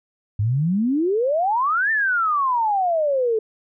sine exponential two-way sweep, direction up then down, 98 to 1817 to 428.2 Hz, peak -17 dBFS, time 0.39-3.39 s, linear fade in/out 5 ms, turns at 1.91 s, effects none

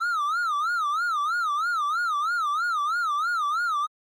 triangle tone with vibrato, 1288 Hz, E6, 41 cents flat, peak -21 dBFS, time 0-3.87 s, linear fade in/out 20 ms, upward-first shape sine, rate 3.1 Hz, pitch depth 190 cents each way, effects Opus 24 kbps

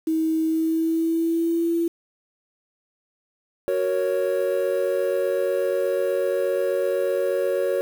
sine tone with pitch glide, 320 to 336.7 Hz, D#4 to E4, +49 to +37 cents, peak -19 dBFS, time 0.07-1.88 s, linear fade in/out 5 ms, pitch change +88 cents, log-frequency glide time 0.47-1.72 s
triangle chord, F# major, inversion none, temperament equal with one note detuned, 371.1 / 466.2 / 554.4 Hz, F#4 / A#4 / C#5, +5 / 0 / 0 cents, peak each -24 / -24 / -21 dBFS, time 3.68-7.81 s, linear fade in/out 0 ms
effects 7-bit

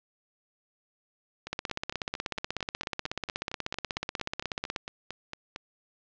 two click trains, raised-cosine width 0.2 ms, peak -13 / -19 dBFS, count 54 / 19, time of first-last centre 1.53-4.762 / 1.47-5.561 s, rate 16.4 / 4.4 Hz, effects low-pass 5000 Hz 12 dB/octave

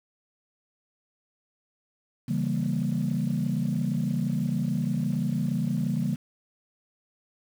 sine chord, C# diminished seventh, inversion none, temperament equal, 138.59 / 164.81 / 196 / 233.1 Hz, C#3 / E3 / G3 / Bb3, 0 / 0 / 0 / 0 cents, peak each -29 dBFS, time 2.28-6.16 s, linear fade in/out 10 ms, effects tanh soft clip ceiling -17 dBFS + 8-bit

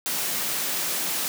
white high-pass noise, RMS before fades -27 dBFS, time 0.06-1.28 s, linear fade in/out 0 ms, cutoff 130 Hz, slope 96 dB/octave, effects none

